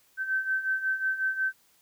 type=beating tone pair; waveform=sine; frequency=1540 / 1545.5 Hz; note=G6 / G6; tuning=-31 / -25 cents; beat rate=5.5 Hz; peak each=-32 / -27 dBFS; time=0.17-1.53 s; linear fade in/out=50 ms; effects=white hiss -64 dBFS RMS until 1.81 s